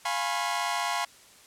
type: chord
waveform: sawtooth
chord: C# dominant seventh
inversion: first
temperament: equal with one note detuned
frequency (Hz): 698.5 / 830.6 / 987.8 / 1082.8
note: E#5 / G#5 / B5 / C#6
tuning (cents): 0 / 0 / 0 / -41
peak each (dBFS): -29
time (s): 0.05-1.05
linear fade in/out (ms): 5
effects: white hiss -54 dBFS RMS until 1.46 s + low-pass 10000 Hz 12 dB/octave